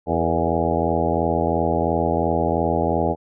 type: harmonic tone with a mistuned harmonic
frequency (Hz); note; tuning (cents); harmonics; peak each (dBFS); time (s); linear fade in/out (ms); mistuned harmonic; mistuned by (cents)
82.9; E2; +10; 1 / 2 / 3 / 4 / 5 / 6 / 7 / 8 / 9 / 10; -27 / -27 / -27 / -27 / -27 / -27 / -27 / -27 / -27 / -27; 0.06-3.16; 50; 6; -55
effects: none